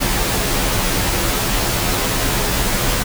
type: noise with comb filter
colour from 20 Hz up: pink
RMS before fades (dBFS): -18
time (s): 0-3.04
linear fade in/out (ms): 20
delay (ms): 13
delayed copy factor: -0.9
effects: none